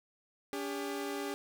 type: tone pair together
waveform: sawtooth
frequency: 285 / 401.1 Hz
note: C#4 / G4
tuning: +48 / +40 cents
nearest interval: tritone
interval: 592 cents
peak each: -35 / -34 dBFS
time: 0.53-1.34 s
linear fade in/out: 0 ms
effects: none